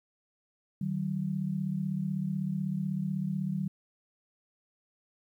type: tone pair together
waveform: sine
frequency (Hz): 154.16 / 190.2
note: D#3 / F#3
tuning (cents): -16 / +48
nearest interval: major third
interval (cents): 364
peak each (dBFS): -33 / -31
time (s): 0.81-3.68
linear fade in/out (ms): 5
effects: 11-bit